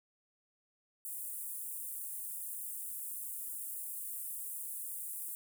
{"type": "high-pass noise", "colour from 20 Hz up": "pink", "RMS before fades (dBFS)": -42, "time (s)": [1.05, 5.35], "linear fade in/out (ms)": 0, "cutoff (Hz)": 8700, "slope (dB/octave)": 48, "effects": []}